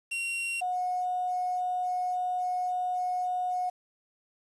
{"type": "tone pair in turn", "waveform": ["45% pulse", "sine"], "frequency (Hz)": [2746, 727.3], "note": ["F7", "F#5"], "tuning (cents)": [-30, -30], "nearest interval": "octave + major seventh", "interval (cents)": 2300, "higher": "first", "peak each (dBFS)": [-30, -27], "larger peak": "second", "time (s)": [[0.11, 0.61], [0.61, 3.7]], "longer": "second", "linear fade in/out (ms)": 10, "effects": ["resampled to 24000 Hz", "9-bit"]}